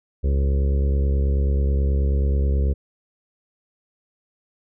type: harmonic tone with a mistuned harmonic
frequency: 69.3 Hz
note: C#2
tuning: in tune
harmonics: 1 / 2 / 3 / 4 / 5 / 6 / 7 / 8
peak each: -17 / -29 / -33 / -40 / -37 / -34 / -37 / -41 dBFS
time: 0.23-2.74 s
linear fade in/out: 20 ms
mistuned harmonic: 8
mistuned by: -22 cents
effects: none